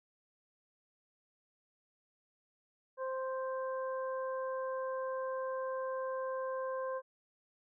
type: harmonic tone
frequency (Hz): 523.3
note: C5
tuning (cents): 0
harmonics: 1 / 2 / 3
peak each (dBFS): -36 / -41 / -49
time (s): 2.97-7.02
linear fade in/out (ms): 50
effects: none